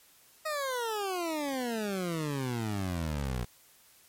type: exponential sweep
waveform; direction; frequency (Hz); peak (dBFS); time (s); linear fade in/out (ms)
20% pulse; down; 635 to 58.27; -26; 0.45-3.45; 10
effects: white hiss -60 dBFS RMS until 4.08 s + MP3 64 kbps